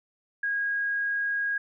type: tone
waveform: sine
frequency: 1639 Hz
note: G#6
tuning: 23 cents flat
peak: -25 dBFS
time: 0.43-1.58 s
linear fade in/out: 5 ms
effects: none